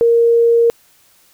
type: tone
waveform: sine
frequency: 466.2 Hz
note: A#4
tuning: in tune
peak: -8 dBFS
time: 0.01-0.7 s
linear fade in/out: 0 ms
effects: white hiss -52 dBFS RMS until 1.33 s